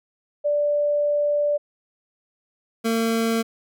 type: tone pair in turn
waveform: sine / 25% pulse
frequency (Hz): 586 / 227.1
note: D5 / A#3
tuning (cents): -4 / -45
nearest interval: octave + major third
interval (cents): 1641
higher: first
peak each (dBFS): -18 / -16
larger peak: second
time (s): 0.44-1.58 / 2.84-3.43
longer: first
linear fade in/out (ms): 20
effects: none